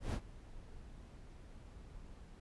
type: noise with ADSR envelope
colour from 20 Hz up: brown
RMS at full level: -33 dBFS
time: 0-2.4 s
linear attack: 130 ms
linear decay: 71 ms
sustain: -20 dB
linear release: 6 ms
effects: resampled to 24000 Hz